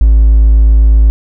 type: tone with hard clipping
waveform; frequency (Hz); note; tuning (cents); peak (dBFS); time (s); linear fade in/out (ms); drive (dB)
triangle; 54; A1; -32; -3; 0.01-1.1; 0; 4
effects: none